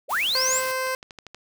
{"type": "linear sweep", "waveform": "sine", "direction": "up", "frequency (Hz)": [415.3, 8190], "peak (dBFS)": -21, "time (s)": [0.08, 0.62], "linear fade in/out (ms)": 50}
{"type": "noise", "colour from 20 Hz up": "white", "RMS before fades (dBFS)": -36, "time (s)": [0.09, 0.73], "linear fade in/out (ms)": 20}
{"type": "tone", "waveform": "15% pulse", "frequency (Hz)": 519, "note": "C5", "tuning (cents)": -14, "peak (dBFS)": -18, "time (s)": [0.35, 0.95], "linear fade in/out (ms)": 2}
{"type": "click train", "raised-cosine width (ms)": 0.2, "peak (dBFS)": -23, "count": 7, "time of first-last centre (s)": [0.87, 1.346], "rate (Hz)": 12.6}
{"effects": []}